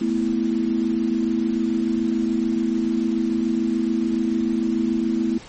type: chord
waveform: sine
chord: A suspended second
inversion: none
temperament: equal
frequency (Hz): 220 / 246.9 / 329.6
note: A3 / B3 / E4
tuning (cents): 0 / 0 / 0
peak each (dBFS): -23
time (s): 0.01-5.38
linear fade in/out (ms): 5
effects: pink hiss -42 dBFS RMS until 5.48 s + MP3 32 kbps